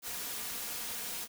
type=noise with comb filter; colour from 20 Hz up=white; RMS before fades=-39 dBFS; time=0.02-1.28 s; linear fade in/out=50 ms; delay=4.2 ms; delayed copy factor=+0.5; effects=none